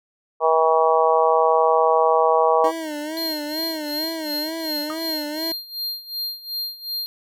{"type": "harmonic tone", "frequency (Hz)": 160.8, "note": "E3", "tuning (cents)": -43, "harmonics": [3, 4, 5, 6, 7], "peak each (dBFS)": [-19, -20, -21, -22, -22], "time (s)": [0.4, 2.72], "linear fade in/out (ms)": 50}
{"type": "tone with vibrato", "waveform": "25% pulse", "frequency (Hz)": 311.1, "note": "D#4", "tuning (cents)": 0, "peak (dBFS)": -23, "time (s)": [2.64, 5.52], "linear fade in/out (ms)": 2, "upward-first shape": "sine", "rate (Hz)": 2.2, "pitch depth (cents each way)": 94}
{"type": "tone with tremolo", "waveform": "square", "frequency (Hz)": 4200, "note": "C8", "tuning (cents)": 6, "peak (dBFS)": -24, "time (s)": [3.17, 7.06], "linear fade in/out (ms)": 0, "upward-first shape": "sine", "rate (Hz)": 2.7, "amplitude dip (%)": 85}
{"type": "tone with exponential decay", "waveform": "sine", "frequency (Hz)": 1239, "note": "D#6", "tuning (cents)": -8, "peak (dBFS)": -25, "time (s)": [4.9, 5.02], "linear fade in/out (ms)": 0, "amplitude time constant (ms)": 26}
{"effects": []}